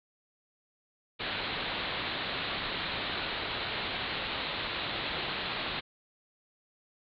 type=low-pass noise; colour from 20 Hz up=white; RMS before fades=-35 dBFS; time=1.19-5.81 s; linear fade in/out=20 ms; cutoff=4200 Hz; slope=96 dB/octave; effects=none